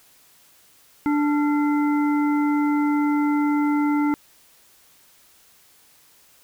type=harmonic tone with a mistuned harmonic; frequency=293.7 Hz; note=D4; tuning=in tune; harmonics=1 / 3 / 5 / 7; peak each=-18 / -28 / -32 / -35 dBFS; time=1.06-4.14 s; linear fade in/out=0 ms; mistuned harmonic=5; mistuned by=-120 cents; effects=white hiss -55 dBFS RMS until 6.43 s